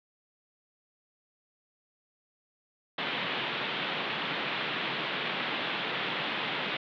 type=band-pass noise; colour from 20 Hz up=white; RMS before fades=-33 dBFS; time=2.98-6.77 s; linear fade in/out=5 ms; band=130 to 3600 Hz; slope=48 dB/octave; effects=none